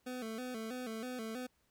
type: tone with vibrato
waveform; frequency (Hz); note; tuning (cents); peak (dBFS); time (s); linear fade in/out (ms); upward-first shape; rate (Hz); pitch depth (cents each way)
25% pulse; 236.6; A#3; +26; -36; 0.06-1.47; 10; square; 3.1; 110
effects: pink hiss -75 dBFS RMS until 1.7 s